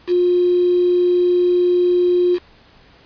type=tone with quantisation; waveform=sine; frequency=355.9 Hz; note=F4; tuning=33 cents sharp; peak=-12 dBFS; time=0.07-2.39 s; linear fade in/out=50 ms; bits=5; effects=pink hiss -49 dBFS RMS until 3.05 s + resampled to 11025 Hz